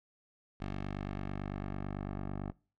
10% pulse tone with low-pass filter sweep, 49 Hz, G1, in tune, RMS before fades -39 dBFS, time 0.6-2.52 s, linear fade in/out 10 ms, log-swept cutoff 3400 to 1100 Hz, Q 0.76, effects noise-tail reverb RT60 0.4 s tail -24 dB re dry

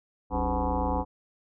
sine tone with frequency modulation, 392 Hz, G4, in tune, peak -24 dBFS, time 0.3-1.05 s, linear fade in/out 50 ms, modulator 116 Hz, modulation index 5.2, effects none

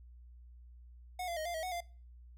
square tone with pitch steps, 730 / 686 / 625 / 694 / 641 / 737 / 694 Hz, F#5 / F5 / D#5 / F5 / E5 / F#5 / F5, -24 / -31 / +8 / -11 / -49 / -7 / -11 cents, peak -37 dBFS, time 1.19-1.806 s, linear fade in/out 5 ms, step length 88 ms, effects noise-tail reverb RT60 0.4 s tail -22 dB re dry + added 60 Hz sine -52 dBFS peak until 2.37 s

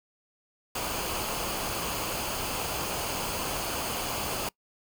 pink noise with comb filter, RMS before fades -32 dBFS, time 0.75-4.49 s, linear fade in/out 5 ms, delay 0.53 ms, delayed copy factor -0.5, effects noise-tail reverb RT60 0.1 s tail -24 dB re dry

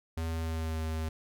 square tone with pitch glide, 81.6 to 79.69 Hz, E2 to D#2, -17 to +42 cents, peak -32 dBFS, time 0.17-1.09 s, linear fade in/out 5 ms, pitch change -41 cents, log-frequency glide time 0.36-0.81 s, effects none

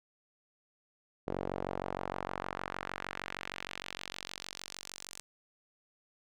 sawtooth tone with band-pass filter sweep, 46.48 Hz, F#1, 9 cents sharp, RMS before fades -41 dBFS, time 1.27-5.2 s, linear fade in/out 0 ms, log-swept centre 480 to 7600 Hz, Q 1.2, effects none

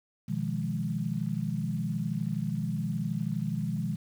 sine chord, F half-diminished seventh, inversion second, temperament equal, 123.47 / 155.56 / 174.61 / 207.7 Hz, Cb3 / Eb3 / F3 / Ab3, 0 / 0 / 0 / 0 cents, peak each -35 / -33 / -34 / -34 dBFS, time 0.28-3.96 s, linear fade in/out 10 ms, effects 9-bit

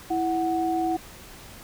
sine tone pair together, 329.6 / 740 Hz, E4 / F#5, 0 / 0 cents, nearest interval octave + major second, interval 1400 cents, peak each -25 dBFS, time 0.1-0.97 s, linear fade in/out 10 ms, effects pink hiss -45 dBFS RMS until 1.63 s

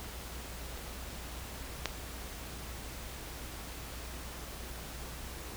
clicks, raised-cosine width 0.2 ms, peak -30 / -13 dBFS, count 2, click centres 0.775 / 1.857 s, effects added 60 Hz sine -45 dBFS peak until 5.56 s + pink hiss -45 dBFS RMS until 5.56 s

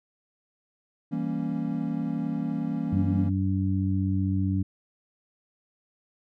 triangle chord, E diminished seventh, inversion none, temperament equal, 164.81 / 196 / 233.1 / 277.2 Hz, E3 / G3 / Bb3 / Db4, 0 / 0 / 0 / 0 cents, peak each -30 / -32 / -29 / -30 dBFS, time 1.11-3.3 s, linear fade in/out 20 ms
harmonic tone, 95.6 Hz, G2, 43 cents flat, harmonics 1 / 2 / 3, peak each -25 / -28 / -30 dBFS, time 2.92-4.63 s, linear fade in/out 10 ms
effects none

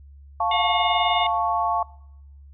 sine chord, F augmented, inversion none, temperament equal, 698.5 / 880 / 1108.7 Hz, F5 / A5 / C#6, 0 / 0 / 0 cents, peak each -24 dBFS, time 0.4-1.83 s, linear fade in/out 5 ms
harmonic tone, 718 Hz, F5, 48 cents sharp, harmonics 1 / 3 / 4 / 5, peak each -28 / -28 / -28 / -28 dBFS, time 0.51-1.27 s, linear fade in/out 5 ms
effects noise-tail reverb RT60 0.8 s tail -23 dB re dry + added 70 Hz sine -43 dBFS peak until 2.53 s

